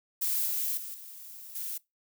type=noise with level steps; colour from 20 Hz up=violet; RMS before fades=-29 / -31 / -40 / -46 / -36 dBFS; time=0.21-1.78 s; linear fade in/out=10 ms; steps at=0.46 / 0.77 / 0.94 / 1.55 s; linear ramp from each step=5 ms; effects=noise-tail reverb RT60 0.2 s tail -22 dB re dry